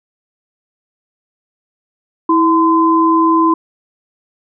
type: tone pair together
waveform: sine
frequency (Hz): 326.1 / 1025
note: E4 / C6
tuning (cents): -19 / -36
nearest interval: octave + minor sixth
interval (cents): 1983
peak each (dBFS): -11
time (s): 2.29-3.54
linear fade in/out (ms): 5
effects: none